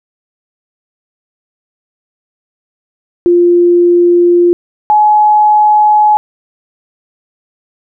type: tone pair in turn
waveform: sine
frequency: 349.2 / 846 Hz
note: F4 / G#5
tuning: 0 / +32 cents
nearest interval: octave + minor third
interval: 1532 cents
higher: second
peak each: -4 dBFS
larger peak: neither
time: 3.26-4.53 / 4.9-6.17 s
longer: neither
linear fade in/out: 0 ms
effects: none